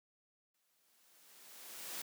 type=noise with exponential growth; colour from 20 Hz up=white; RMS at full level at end=-42 dBFS; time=0.54-2.02 s; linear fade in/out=5 ms; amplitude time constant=320 ms; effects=high-pass 200 Hz 12 dB/octave